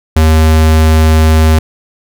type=tone; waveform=square; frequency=79 Hz; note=D#2; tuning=27 cents sharp; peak=-5 dBFS; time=0.16-1.59 s; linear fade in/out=5 ms; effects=none